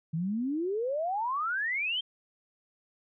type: exponential sweep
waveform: sine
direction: up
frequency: 153.9 to 3209 Hz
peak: -28 dBFS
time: 0.13-2.01 s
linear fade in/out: 10 ms
effects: none